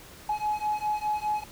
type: beating tone pair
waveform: triangle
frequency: 843 / 847.9 Hz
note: G#5 / G#5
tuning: +26 / +36 cents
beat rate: 4.9 Hz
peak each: -26 dBFS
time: 0.29-1.44 s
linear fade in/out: 5 ms
effects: tanh soft clip ceiling -21 dBFS + pink hiss -48 dBFS RMS until 1.51 s